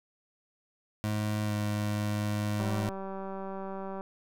25% pulse tone with pitch glide, 106.1 to 104.76 Hz, G#2 to G#2, +38 to +16 cents, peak -25 dBFS, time 1.04-2.89 s, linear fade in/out 0 ms, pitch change -22 cents, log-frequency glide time 1.43-1.54 s
click train, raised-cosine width 1 ms, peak -26 dBFS, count 273, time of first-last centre 2.6-4.009 s, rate 193 Hz
effects none

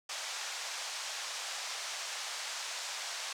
white band-pass noise, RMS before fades -40 dBFS, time 0.09-3.33 s, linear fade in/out 5 ms, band 620 to 7000 Hz, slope 24 dB/octave, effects none

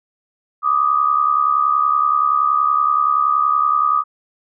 sine tone pair together, 1174.7 / 1245.3 Hz, D6 / D#6, 0 / +1 cents, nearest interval minor second, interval 101 cents, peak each -17 / -15 dBFS, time 0.62-4.04 s, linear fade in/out 50 ms, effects none

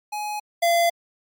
square tone pair in turn, 840 / 683 Hz, G#5 / F5, +19 / -39 cents, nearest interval major third, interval 358 cents, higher first, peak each -27 / -17 dBFS, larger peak second, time 0.12-0.4 / 0.62-0.9 s, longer neither, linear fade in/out 10 ms, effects MP3 96 kbps

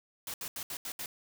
white noise bursts at uneven times, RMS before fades -39 dBFS, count 6, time 0.27-0.34 / 0.41-0.48 / 0.56-0.63 / 0.7-0.77 / 0.85-0.92 / 0.99-1.06 s, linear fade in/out 2 ms, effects none

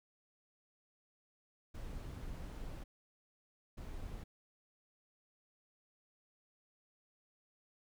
brown noise bursts at uneven times, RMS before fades -45 dBFS, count 2, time 1.74-2.84 / 3.77-4.24 s, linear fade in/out 10 ms, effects none

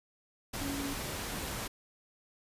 sine tone in noise, 279.2 Hz, C#4, 13 cents sharp, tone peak -36 dBFS, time 0.61-0.94 s, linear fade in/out 10 ms, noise pink, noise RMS -38 dBFS, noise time 0.53-1.68 s, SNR -1 dB, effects resampled to 32000 Hz

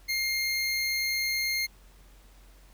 25% pulse tone, 2123 Hz, C7, 25 cents sharp, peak -23 dBFS, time 0.08-1.67 s, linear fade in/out 20 ms, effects added 46 Hz sine -52 dBFS peak until 2.73 s + pink hiss -60 dBFS RMS until 2.73 s

